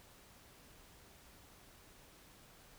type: silence
effects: pink hiss -61 dBFS RMS until 2.78 s